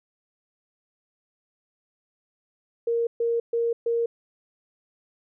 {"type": "tone bursts", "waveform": "sine", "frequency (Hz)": 466.2, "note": "A#4", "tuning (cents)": 0, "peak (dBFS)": -21, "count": 4, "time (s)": [2.87, 4.06], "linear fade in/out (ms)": 5, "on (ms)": 200, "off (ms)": 130, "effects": []}